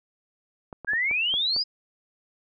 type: clicks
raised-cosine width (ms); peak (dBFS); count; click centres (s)
1; -24; 6; 0.728 / 0.847 / 0.934 / 1.112 / 1.34 / 1.564
type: exponential sweep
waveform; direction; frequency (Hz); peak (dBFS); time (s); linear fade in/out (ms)
sine; up; 1600 to 5080; -22; 0.87-1.64; 20
effects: none